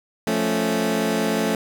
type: chord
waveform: 20% pulse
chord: F augmented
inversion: none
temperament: equal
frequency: 174.61 / 220 / 277.2 Hz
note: F3 / A3 / C#4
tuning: 0 / 0 / 0 cents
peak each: -22 / -17 / -21 dBFS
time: 0.27-1.55 s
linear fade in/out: 2 ms
effects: none